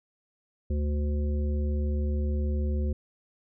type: harmonic tone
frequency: 73.42 Hz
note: D2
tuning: in tune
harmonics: 1 / 3 / 5 / 7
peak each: -25 / -35 / -39 / -42 dBFS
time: 0.7-2.93 s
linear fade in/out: 5 ms
effects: none